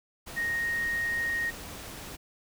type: tone in noise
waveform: sine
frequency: 1864.7 Hz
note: A#6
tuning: in tune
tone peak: -27 dBFS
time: 0.36-1.51 s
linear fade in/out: 20 ms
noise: pink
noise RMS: -42 dBFS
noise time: 0.26-2.17 s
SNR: +12 dB
effects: none